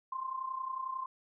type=tone with amplitude modulation; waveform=sine; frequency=1048 Hz; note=C6; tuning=2 cents sharp; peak=-32 dBFS; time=0.12-1.06 s; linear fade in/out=5 ms; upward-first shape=sine; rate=31.1 Hz; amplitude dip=70%; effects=none